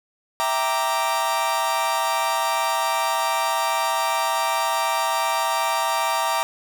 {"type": "chord", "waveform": "40% pulse", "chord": "E half-diminished seventh", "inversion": "none", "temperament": "equal", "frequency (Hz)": [659.3, 784, 932.3, 1174.7], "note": ["E5", "G5", "Bb5", "D6"], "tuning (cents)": [0, 0, 0, 0], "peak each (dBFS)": [-27, -27, -23, -25], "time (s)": [0.4, 6.43], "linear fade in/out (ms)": 0, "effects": []}